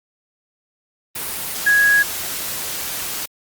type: tone in noise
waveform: sine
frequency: 1661.2 Hz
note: G#6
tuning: in tune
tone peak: -11 dBFS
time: 1.66-2.03 s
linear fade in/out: 10 ms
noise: white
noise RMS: -26 dBFS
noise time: 1.15-3.26 s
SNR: +12 dB
effects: Opus 32 kbps